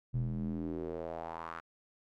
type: tone with band-pass filter sweep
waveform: square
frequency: 41.2 Hz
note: E1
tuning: in tune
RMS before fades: -38 dBFS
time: 0.13-1.61 s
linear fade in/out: 20 ms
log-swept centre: 120 to 1400 Hz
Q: 3.3
effects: none